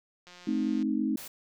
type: click train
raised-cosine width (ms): 0.2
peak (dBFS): -33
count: 100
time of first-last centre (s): 0.27-0.826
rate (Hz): 178
type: chord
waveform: sine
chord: A diminished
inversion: none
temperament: equal with one note detuned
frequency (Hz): 216.1 / 261.6 / 311.1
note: A3 / C4 / Eb4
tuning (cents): -31 / 0 / 0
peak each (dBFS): -30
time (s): 0.47-1.16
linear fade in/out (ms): 5
type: noise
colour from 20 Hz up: white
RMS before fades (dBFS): -43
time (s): 1.17-1.28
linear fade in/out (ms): 5
effects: none